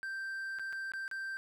triangle tone with dropouts, 1568 Hz, G6, in tune, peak -35 dBFS, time 0.03-1.37 s, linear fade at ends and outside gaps 0 ms, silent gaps 0.587-0.595 / 0.726-0.73 / 0.919-0.936 / 1.079-1.113 s, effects none

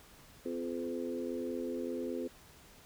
harmonic tone with a mistuned harmonic, 85.2 Hz, F2, 42 cents flat, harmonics 3 / 4 / 5 / 6, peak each -39 / -40 / -41 / -42 dBFS, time 0.45-2.28 s, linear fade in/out 10 ms, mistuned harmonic 4, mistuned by +18 cents, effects pink hiss -58 dBFS RMS until 2.85 s

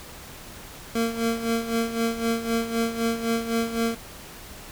25% pulse tone with tremolo, 229.3 Hz, A#3, 28 cents flat, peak -17 dBFS, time 0.95-3.95 s, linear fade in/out 5 ms, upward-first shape sine, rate 3.9 Hz, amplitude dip 70%, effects pink hiss -42 dBFS RMS until 4.71 s

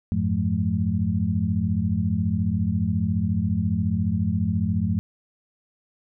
sine tone cluster, 89.8 / 104.2 / 176.4 / 215.1 Hz, F2 / G#2 / F3 / A3, +49 / +6 / +18 / -39 cents, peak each -26 dBFS, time 0.12-4.99 s, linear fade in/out 0 ms, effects none

